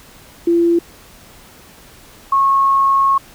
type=tone pair in turn; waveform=sine; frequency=340.4 / 1092.9 Hz; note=F4 / C#6; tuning=-44 / -25 cents; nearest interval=octave + minor sixth; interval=2019 cents; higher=second; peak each=-10 dBFS; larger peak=neither; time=0.47-0.79 / 2.32-3.18 s; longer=second; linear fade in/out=5 ms; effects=pink hiss -43 dBFS RMS until 3.34 s